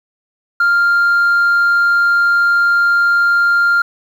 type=tone; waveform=sine; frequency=1396.9 Hz; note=F6; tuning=in tune; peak=-7 dBFS; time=0.6-3.82 s; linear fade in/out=5 ms; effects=tanh soft clip ceiling -8 dBFS + 7-bit